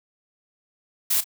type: noise with echo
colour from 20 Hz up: blue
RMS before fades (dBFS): -21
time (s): 1.1-1.21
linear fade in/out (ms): 10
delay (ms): 33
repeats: 1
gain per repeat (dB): -15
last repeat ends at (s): 1.243
effects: none